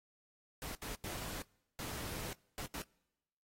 pink noise bursts at uneven times, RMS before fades -44 dBFS, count 6, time 0.62-0.75 / 0.82-0.95 / 1.04-1.42 / 1.79-2.33 / 2.58-2.66 / 2.74-2.82 s, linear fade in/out 0 ms, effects noise-tail reverb RT60 1.0 s tail -26 dB re dry + AAC 48 kbps

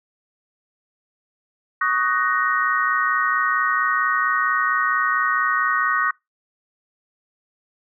sine chord, D# minor seventh, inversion third, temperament just, 1120.1 / 1244.5 / 1493.4 / 1866.8 Hz, C#6 / D#6 / F#6 / A#6, +18 / 0 / +16 / +2 cents, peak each -23 dBFS, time 1.81-6.11 s, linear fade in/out 5 ms, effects noise-tail reverb RT60 0.2 s tail -25 dB re dry

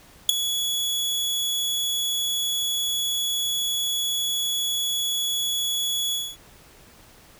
sawtooth tone with ADSR envelope, 3383 Hz, G#7, 31 cents sharp, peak -6 dBFS, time 0.29-6.37 s, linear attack 3 ms, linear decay 8 ms, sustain -14 dB, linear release 240 ms, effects pink hiss -51 dBFS RMS until 7.39 s

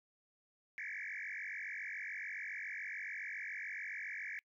sine tone with frequency modulation, 1975.5 Hz, B6, in tune, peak -40 dBFS, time 0.78-4.39 s, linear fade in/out 0 ms, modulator 47.1 Hz, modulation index 6.9, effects noise-tail reverb RT60 0.1 s tail -26 dB re dry + tanh soft clip ceiling -36 dBFS

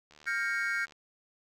click train, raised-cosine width 0.2 ms, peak -37 dBFS, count 62, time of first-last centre 0.11-0.922 s, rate 75.1 Hz
triangle chord, G half-diminished seventh, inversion third, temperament equal with one note detuned, 1396.9 / 1594.5 / 1864.7 / 2217 Hz, F6 / G6 / Bb6 / Db7, 0 / +29 / 0 / 0 cents, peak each -33 / -31 / -34 / -34 dBFS, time 0.26-0.86 s, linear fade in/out 20 ms
effects none

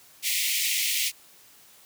pink high-pass noise, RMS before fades -26 dBFS, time 0.22-1.12 s, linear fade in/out 50 ms, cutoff 2000 Hz, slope 96 dB/octave, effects white hiss -54 dBFS RMS until 1.85 s + high-pass 60 Hz 12 dB/octave

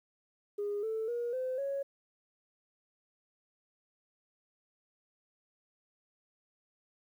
sine tone with pitch steps, 410.2 / 442.2 / 476.7 / 513.8 / 553.9 Hz, G#4 / A4 / A#4 / C5 / C#5, -21 / +9 / +39 / -32 / -1 cents, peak -31 dBFS, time 0.58-1.83 s, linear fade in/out 10 ms, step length 250 ms, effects tanh soft clip ceiling -28 dBFS + 11-bit

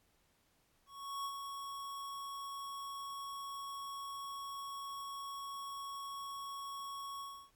square tone with ADSR envelope, 1108.7 Hz, C#6, in tune, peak -38 dBFS, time 0.86-7.51 s, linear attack 390 ms, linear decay 67 ms, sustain -5 dB, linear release 310 ms, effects pink hiss -74 dBFS RMS until 7.55 s + AAC 64 kbps

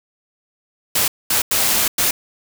white noise bursts at uneven times, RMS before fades -17 dBFS, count 4, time 0.95-1.08 / 1.3-1.42 / 1.51-1.88 / 1.98-2.11 s, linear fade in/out 5 ms, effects none

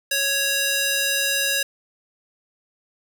square tone with high-pass filter, 554 Hz, C#5, 1 cent flat, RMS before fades -22 dBFS, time 0.11-1.63 s, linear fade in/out 5 ms, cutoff 1900 Hz, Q 0.65, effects none

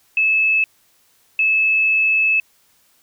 sine tone pair in turn, 2605 / 2605 Hz, E7 / E7, -21 / -21 cents, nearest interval unison, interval 0 cents, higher neither, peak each -13 dBFS, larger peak neither, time 0.17-0.64 / 1.39-2.4 s, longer second, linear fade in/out 2 ms, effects white hiss -58 dBFS RMS until 3.02 s

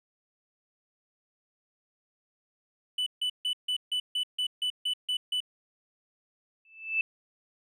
triangle tone bursts, 2985 Hz, F#7, 15 cents sharp, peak -25 dBFS, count 11, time 2.98-5.404 s, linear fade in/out 5 ms, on 84 ms, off 150 ms
sine tone with exponential growth, 2637 Hz, E7, in tune, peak -21 dBFS, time 6.65-7.01 s, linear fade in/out 2 ms, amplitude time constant 78 ms
effects none

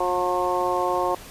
harmonic tone, 179.9 Hz, F#3, 48 cents flat, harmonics 2 / 3 / 4 / 5 / 6, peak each -27 / -27 / -27 / -27 / -27 dBFS, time 0-1.15 s, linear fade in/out 5 ms, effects pink hiss -42 dBFS RMS until 1.3 s + resampled to 32000 Hz

